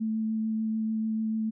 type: tone with vibrato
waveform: sine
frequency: 220 Hz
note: A3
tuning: in tune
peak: -26 dBFS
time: 0-1.51 s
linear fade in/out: 20 ms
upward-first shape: triangle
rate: 6.8 Hz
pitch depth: 12 cents each way
effects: none